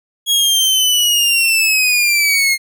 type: linear sweep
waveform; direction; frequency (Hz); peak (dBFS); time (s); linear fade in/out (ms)
sawtooth; down; 3322 to 2130; -8; 0.26-2.58; 50
effects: none